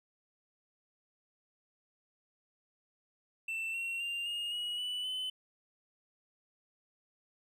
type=tone with pitch steps; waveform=triangle; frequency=2674 / 2730 / 2788 / 2846 / 2906 / 2967 / 3029 Hz; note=E7 / F7 / F7 / F7 / F#7 / F#7 / F#7; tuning=+24 / -40 / -4 / +32 / -32 / +4 / +40 cents; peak=-33 dBFS; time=3.48-5.3 s; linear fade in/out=5 ms; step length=260 ms; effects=none